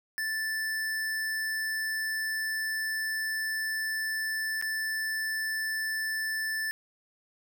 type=tone with dropouts; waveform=square; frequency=1760 Hz; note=A6; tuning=in tune; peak=-30 dBFS; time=0.18-6.71 s; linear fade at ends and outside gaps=0 ms; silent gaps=4.614-4.624 s; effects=none